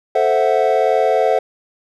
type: chord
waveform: triangle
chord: F# half-diminished seventh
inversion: first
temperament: equal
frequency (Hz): 440 / 523.3 / 659.3 / 740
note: A4 / C5 / E5 / F#5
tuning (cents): 0 / 0 / 0 / 0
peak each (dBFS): -16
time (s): 0.15-1.39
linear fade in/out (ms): 5
effects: none